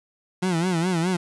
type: tone with vibrato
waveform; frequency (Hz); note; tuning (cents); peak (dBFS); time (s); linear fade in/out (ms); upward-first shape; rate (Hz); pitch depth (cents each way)
30% pulse; 174.61; F3; 0; -18; 0.42-1.17; 10; sine; 4.8; 130
effects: resampled to 24000 Hz + 8-bit